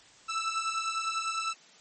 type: beating tone pair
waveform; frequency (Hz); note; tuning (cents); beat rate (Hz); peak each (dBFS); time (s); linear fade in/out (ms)
sawtooth; 1318.5 / 1328.5; E6 / E6; 0 / +13; 10; -28 / -30; 0.28-1.54; 20
effects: white hiss -56 dBFS RMS until 1.8 s + MP3 32 kbps